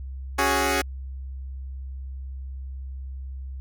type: chord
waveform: 10% pulse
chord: C# suspended fourth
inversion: none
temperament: equal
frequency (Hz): 277.2 / 370 / 415.3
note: C#4 / F#4 / G#4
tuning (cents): 0 / 0 / 0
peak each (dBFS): -17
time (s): 0.38-0.82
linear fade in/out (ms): 10
effects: added 66 Hz sine -32 dBFS peak until 3.6 s